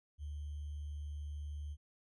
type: tone with sample-and-hold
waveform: sine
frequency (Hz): 73.42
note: D2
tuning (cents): 0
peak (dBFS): -40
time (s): 0.18-1.77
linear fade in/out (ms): 50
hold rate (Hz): 3150
effects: resampled to 22050 Hz